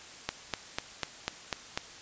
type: click train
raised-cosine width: 0.2 ms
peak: -12 dBFS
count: 7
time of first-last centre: 0.29-1.775 s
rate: 4.04 Hz
effects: white hiss -48 dBFS RMS until 2.01 s + resampled to 16000 Hz